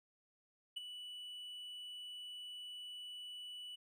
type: tone with ADSR envelope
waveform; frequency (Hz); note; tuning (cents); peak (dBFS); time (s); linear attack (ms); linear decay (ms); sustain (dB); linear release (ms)
triangle; 2960; F#7; 0; -36; 0.76-3.76; 12; 16; -9; 13
effects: none